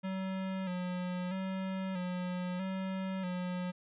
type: tone with vibrato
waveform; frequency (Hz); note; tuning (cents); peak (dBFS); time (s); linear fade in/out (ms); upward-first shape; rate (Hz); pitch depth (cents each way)
square; 185; F#3; 0; -35; 0.03-3.72; 20; square; 0.78; 44
effects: resampled to 8000 Hz